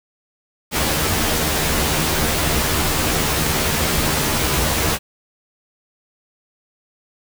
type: noise with comb filter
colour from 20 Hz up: pink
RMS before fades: -19 dBFS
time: 0.71-4.99 s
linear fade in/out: 50 ms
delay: 13 ms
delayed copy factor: +0.9
effects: none